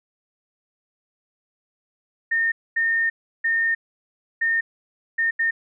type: tone bursts at uneven times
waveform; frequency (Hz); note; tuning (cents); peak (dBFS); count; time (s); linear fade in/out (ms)
sine; 1826; A#6; -36; -18; 6; 2.31-2.52 / 2.76-3.1 / 3.44-3.75 / 4.41-4.61 / 5.18-5.31 / 5.39-5.51; 10
effects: none